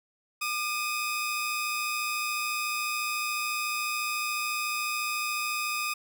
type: tone pair together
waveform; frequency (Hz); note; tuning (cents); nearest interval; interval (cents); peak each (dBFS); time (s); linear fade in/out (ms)
sawtooth; 1207 / 2528; D6 / D#7; +47 / +27; octave + minor second; 1280; -28; 0.41-5.94; 10
effects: none